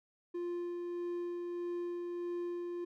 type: tone with tremolo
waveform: triangle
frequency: 349.2 Hz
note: F4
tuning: in tune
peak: -33 dBFS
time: 0.34-2.85 s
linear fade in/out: 10 ms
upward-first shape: sine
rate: 1.6 Hz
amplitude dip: 25%
effects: none